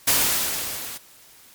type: noise with level ramp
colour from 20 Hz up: white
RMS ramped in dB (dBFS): -17 to -35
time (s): 0.07-0.98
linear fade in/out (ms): 10
effects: white hiss -50 dBFS RMS until 1.54 s + MP3 96 kbps